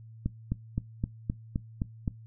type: click train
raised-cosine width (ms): 5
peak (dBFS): -16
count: 8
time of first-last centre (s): 0.26-2.078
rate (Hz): 3.85
effects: noise-tail reverb RT60 0.2 s tail -21 dB re dry + added 112 Hz sine -46 dBFS peak until 2.26 s